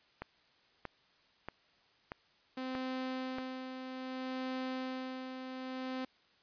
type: click train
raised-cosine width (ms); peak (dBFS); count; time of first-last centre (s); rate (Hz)
0.5; -25; 6; 0.22-3.385; 1.58
type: tone with tremolo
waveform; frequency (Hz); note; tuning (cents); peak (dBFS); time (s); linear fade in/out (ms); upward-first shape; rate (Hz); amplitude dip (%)
sawtooth; 258.8; C4; -19; -32; 2.57-6.05; 5; sine; 0.62; 50
effects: white hiss -68 dBFS RMS until 6.42 s + resampled to 11025 Hz